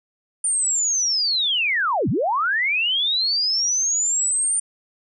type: linear two-way sweep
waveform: sine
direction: down then up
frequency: 9090 to 92.5 to 9090 Hz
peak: -18 dBFS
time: 0.44-4.6 s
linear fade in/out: 5 ms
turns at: 2.09 s
effects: none